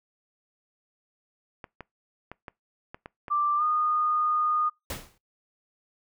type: clicks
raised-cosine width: 0.5 ms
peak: -24 dBFS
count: 7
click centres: 1.642 / 1.807 / 2.316 / 2.482 / 2.945 / 3.059 / 3.282 s
type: tone with pitch glide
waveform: sine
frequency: 1178 to 1227.3 Hz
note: D6 to D#6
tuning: +5 to -24 cents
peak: -22 dBFS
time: 3.3-4.7 s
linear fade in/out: 20 ms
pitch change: +71 cents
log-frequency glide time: 3.57-3.63 s
type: noise with exponential decay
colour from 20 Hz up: pink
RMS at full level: -30 dBFS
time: 4.9-5.18 s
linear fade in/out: 2 ms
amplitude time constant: 60 ms
effects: noise-tail reverb RT60 0.2 s tail -24 dB re dry